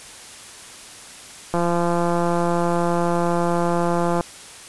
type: click train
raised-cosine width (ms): 1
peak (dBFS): -8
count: 460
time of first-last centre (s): 1.54-4.209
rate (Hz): 172
effects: white hiss -40 dBFS RMS until 4.68 s + resampled to 24000 Hz